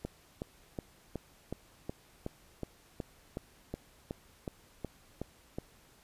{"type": "click train", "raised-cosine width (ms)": 2, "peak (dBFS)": -23, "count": 16, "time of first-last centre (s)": [0.05, 5.585], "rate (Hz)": 2.71, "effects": ["pink hiss -62 dBFS RMS until 6.03 s", "resampled to 32000 Hz"]}